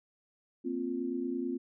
sine chord, Bb suspended second, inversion none, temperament just, 233.1 / 262.2 / 349.6 Hz, Bb3 / C4 / F4, 0 / +4 / +2 cents, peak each -39 / -34 / -36 dBFS, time 0.64-1.58 s, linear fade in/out 20 ms, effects none

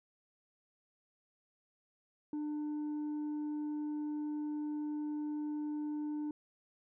sine tone with tanh clipping, 299.1 Hz, D4, 32 cents sharp, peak -36 dBFS, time 2.33-6.31 s, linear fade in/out 2 ms, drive 3 dB, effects none

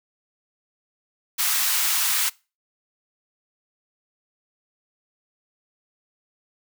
white high-pass noise, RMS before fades -22 dBFS, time 1.38-2.3 s, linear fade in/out 20 ms, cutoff 950 Hz, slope 24 dB/octave, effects noise-tail reverb RT60 0.3 s tail -23 dB re dry

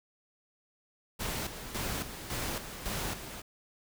pink noise with tremolo, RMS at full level -35 dBFS, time 1.19-3.42 s, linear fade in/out 20 ms, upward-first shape square, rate 1.8 Hz, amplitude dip 60%, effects none

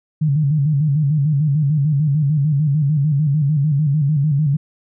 sine tone with vibrato, 146.83 Hz, D3, in tune, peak -13 dBFS, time 0.21-4.57 s, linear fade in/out 10 ms, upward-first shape square, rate 6.7 Hz, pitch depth 93 cents each way, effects none

